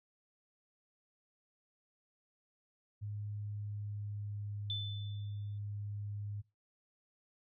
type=tone with pitch glide; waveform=sine; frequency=103.83 to 102.82 Hz; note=G#2 to G#2; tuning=0 to -17 cents; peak=-39 dBFS; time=3.01-6.42 s; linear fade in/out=20 ms; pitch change=-17 cents; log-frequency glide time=3.32-4.55 s
type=tone with exponential decay; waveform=sine; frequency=3520 Hz; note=A7; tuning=in tune; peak=-34 dBFS; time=4.7-5.58 s; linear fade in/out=1 ms; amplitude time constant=190 ms
effects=noise-tail reverb RT60 0.2 s tail -17 dB re dry

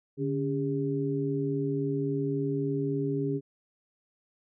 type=tone cluster; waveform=sine; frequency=145 / 280.7 / 404.3 Hz; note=D3 / C#4 / G#4; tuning=-22 / +22 / -46 cents; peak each=-31 dBFS; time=0.17-3.41 s; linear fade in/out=50 ms; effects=none

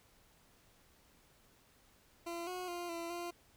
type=tone with pitch steps; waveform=20% pulse; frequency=340.7 / 363.8 / 349.2 / 337.3 / 346.8 Hz; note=F4 / F#4 / F4 / E4 / F4; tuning=-43 / -29 / 0 / +40 / -12 cents; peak=-35 dBFS; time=2.26-3.31 s; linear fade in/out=10 ms; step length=210 ms; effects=pink hiss -67 dBFS RMS until 3.56 s

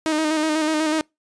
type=tone with vibrato; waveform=sawtooth; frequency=311.1 Hz; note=D#4; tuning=in tune; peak=-15 dBFS; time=0.06-1.01 s; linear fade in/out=0 ms; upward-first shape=square; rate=8.1 Hz; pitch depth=33 cents each way; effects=noise-tail reverb RT60 0.2 s tail -26 dB re dry + resampled to 22050 Hz

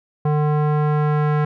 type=tone with low-pass filter sweep; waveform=square; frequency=150 Hz; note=D3; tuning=37 cents sharp; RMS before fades=-18 dBFS; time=0.25-1.45 s; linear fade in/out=5 ms; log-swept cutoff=940 to 1500 Hz; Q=1.4; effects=none

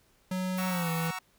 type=tone with pitch glide; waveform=square; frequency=185 to 164.82 Hz; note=F#3 to E3; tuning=0 to 0 cents; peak=-30 dBFS; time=0.31-1.11 s; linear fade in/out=5 ms; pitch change=-200 cents; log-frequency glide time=0.68-0.9 s
type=high-pass noise; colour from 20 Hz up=white; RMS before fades=-43 dBFS; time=0.57-1.08 s; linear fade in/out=5 ms; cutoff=9200 Hz; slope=96 dB/octave
type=chord; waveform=25% pulse; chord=F# dominant seventh; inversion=none; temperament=equal with one note detuned; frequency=740 / 932.3 / 1118.4 / 1318.5 Hz; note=F#5 / A#5 / C#6 / E6; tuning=0 / 0 / +15 / 0 cents; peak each=-37 dBFS; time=0.58-1.19 s; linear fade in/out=5 ms
effects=pink hiss -66 dBFS RMS until 1.38 s

